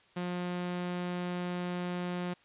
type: tone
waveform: sawtooth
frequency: 177.9 Hz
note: F3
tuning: 32 cents sharp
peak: -29 dBFS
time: 0.16-2.34 s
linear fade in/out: 10 ms
effects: white hiss -63 dBFS RMS until 2.44 s + resampled to 8000 Hz